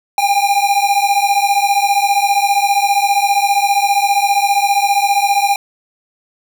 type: beating tone pair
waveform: square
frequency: 796 / 811 Hz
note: G5 / G#5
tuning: +26 / -41 cents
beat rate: 15 Hz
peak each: -15 / -15 dBFS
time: 0.18-5.56 s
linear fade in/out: 2 ms
effects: none